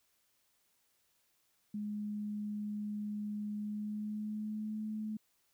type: tone with pitch glide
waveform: sine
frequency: 208.8 to 215.3 Hz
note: G#3 to A3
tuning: +10 to -37 cents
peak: -36 dBFS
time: 1.74-5.17 s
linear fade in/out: 5 ms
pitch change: +53 cents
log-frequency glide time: 3.56-4.83 s
effects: white hiss -75 dBFS RMS until 5.53 s